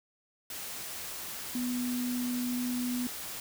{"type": "tone in noise", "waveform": "sine", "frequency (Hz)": 246.9, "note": "B3", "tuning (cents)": 0, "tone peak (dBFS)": -30, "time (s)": [1.55, 3.07], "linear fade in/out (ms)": 2, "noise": "white", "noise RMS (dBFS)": -40, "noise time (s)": [0.5, 3.4], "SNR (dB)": 7, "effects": []}